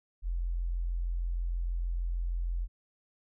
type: tone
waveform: sine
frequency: 43.19 Hz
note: F1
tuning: 18 cents flat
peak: -29 dBFS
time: 0.22-2.68 s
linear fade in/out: 50 ms
effects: none